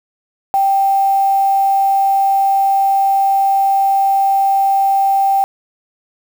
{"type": "tone with quantisation", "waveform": "sine", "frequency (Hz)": 784, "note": "G5", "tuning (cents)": 0, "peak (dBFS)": -10, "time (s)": [0.54, 5.44], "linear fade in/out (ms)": 0, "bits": 5, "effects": []}